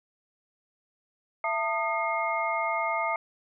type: tone cluster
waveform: sine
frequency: 668 / 898 / 1228 / 2139 Hz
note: E5 / A5 / D#6 / C7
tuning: +23 / +35 / -23 / +38 cents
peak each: -31 dBFS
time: 1.44-3.16 s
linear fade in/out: 2 ms
effects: none